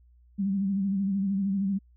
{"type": "tone with vibrato", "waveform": "sine", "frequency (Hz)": 196, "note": "G3", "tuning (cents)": 0, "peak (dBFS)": -24, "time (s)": [0.38, 1.79], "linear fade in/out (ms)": 20, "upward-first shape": "sine", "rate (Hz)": 13, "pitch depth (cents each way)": 54, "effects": ["added 60 Hz sine -55 dBFS peak until 1.96 s"]}